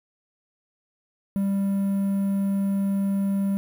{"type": "tone with quantisation", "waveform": "triangle", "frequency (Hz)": 197, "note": "G3", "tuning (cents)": 9, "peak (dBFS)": -19, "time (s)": [1.36, 3.57], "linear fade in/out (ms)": 0, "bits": 8, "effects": []}